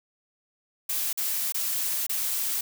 blue noise with dropouts, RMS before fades -28 dBFS, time 0.89-2.61 s, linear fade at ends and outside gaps 5 ms, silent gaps 1.13-1.174 / 1.523-1.544 / 2.067-2.094 s, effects none

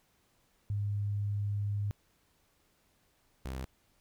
sine / sawtooth tone pair in turn, 102.2 / 65.28 Hz, G#2 / C2, -27 / -3 cents, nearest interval minor sixth, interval 776 cents, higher first, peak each -30 / -33 dBFS, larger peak first, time 0.7-1.91 / 3.45-3.65 s, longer first, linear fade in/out 0 ms, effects pink hiss -71 dBFS RMS until 4 s

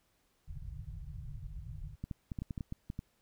pink low-pass noise, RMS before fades -44 dBFS, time 0.47-1.96 s, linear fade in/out 20 ms, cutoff 160 Hz, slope 96 dB/octave
clicks, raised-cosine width 5 ms, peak -26 dBFS, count 11, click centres 2.04 / 2.112 / 2.318 / 2.388 / 2.42 / 2.508 / 2.578 / 2.608 / 2.724 / 2.901 / 2.991 s
effects pink hiss -74 dBFS RMS until 3.21 s

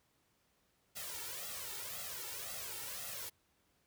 white noise with flanger, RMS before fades -44 dBFS, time 0.95-3.3 s, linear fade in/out 20 ms, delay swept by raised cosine 1.5 to 2.25 ms, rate 1.9 Hz, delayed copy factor +1, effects pink hiss -75 dBFS RMS until 3.86 s + high-pass 60 Hz 12 dB/octave

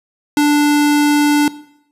square tone, 293.7 Hz, D4, in tune, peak -10 dBFS, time 0.37-1.48 s, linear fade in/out 2 ms, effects noise-tail reverb RT60 0.7 s tail -18 dB re dry + resampled to 32000 Hz

